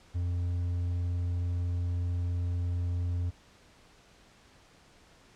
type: tone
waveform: triangle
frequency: 87.8 Hz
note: F2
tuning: 10 cents sharp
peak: -26 dBFS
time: 0.14-3.31 s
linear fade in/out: 20 ms
effects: pink hiss -59 dBFS RMS until 5.35 s + low-pass 7000 Hz 12 dB/octave